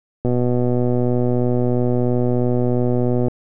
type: click train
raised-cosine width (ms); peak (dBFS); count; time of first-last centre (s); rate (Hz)
2; -7; 374; 0.25-3.283; 123
effects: none